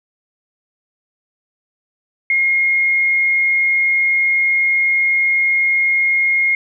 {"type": "tone", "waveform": "sine", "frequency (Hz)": 2144, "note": "C7", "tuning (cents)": 42, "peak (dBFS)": -12, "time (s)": [2.3, 6.55], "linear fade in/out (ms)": 2, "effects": []}